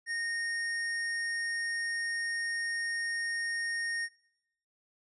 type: tone with hard clipping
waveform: sine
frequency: 1850 Hz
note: A#6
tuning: 14 cents flat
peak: -33 dBFS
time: 0.06-4.09 s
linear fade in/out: 50 ms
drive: 16 dB
effects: noise-tail reverb RT60 0.7 s tail -20 dB re dry + resampled to 24000 Hz